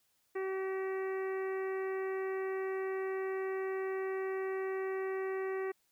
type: harmonic tone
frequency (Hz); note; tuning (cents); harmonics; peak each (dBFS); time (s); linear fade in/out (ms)
382; G4; -45; 1 / 2 / 3 / 4 / 5 / 6 / 7; -34 / -47 / -47 / -52 / -46 / -54 / -60; 0.35-5.72; 10
effects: white hiss -75 dBFS RMS until 5.91 s